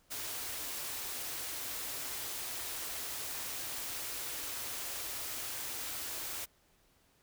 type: band-stop noise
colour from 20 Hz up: white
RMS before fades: -40 dBFS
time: 0.1-6.46 s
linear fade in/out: 20 ms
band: 150 to 230 Hz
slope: 96 dB/octave
effects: pink hiss -69 dBFS RMS until 7.22 s